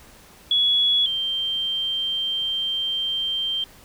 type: tone pair in turn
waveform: sine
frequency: 3375 / 3150 Hz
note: G#7 / G7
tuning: +27 / +8 cents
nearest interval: minor second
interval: 119 cents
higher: first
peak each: -16 / -22 dBFS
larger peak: first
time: 0.51-1.06 / 1.06-3.64 s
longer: second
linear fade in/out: 2 ms
effects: pink hiss -49 dBFS RMS until 3.84 s